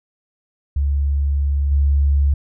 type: tone with level steps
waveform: sine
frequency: 70.6 Hz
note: C#2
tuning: 32 cents sharp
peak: -15 / -12 dBFS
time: 0.76-2.34 s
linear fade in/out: 5 ms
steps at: 1.71 s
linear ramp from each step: 10 ms
effects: none